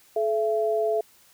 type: tone pair together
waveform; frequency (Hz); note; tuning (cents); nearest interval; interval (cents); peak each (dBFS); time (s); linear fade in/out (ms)
sine; 430.8 / 671.5; A4 / E5; -37 / +32; minor sixth; 769; -24; 0.16-1.01; 5
effects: white hiss -57 dBFS RMS until 1.33 s